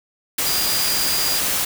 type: tone in noise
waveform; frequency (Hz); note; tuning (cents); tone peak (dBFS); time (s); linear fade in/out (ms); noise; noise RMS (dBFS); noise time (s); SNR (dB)
sine; 4834; D8; +49; -23; 0.46-1.39; 5; white; -21; 0.38-1.65; -5
effects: none